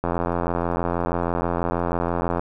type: click train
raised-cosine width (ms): 1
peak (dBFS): -9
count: 204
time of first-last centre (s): 0.04-2.395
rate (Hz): 86.2
effects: none